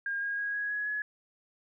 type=tone with pitch steps; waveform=sine; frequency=1616 / 1631 / 1646.1 / 1661.4 / 1676.9 / 1692.4 Hz; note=G#6 / G#6 / G#6 / G#6 / G#6 / G#6; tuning=-48 / -32 / -16 / 0 / +16 / +32 cents; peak=-30 dBFS; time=0.06-1.02 s; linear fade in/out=2 ms; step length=160 ms; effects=none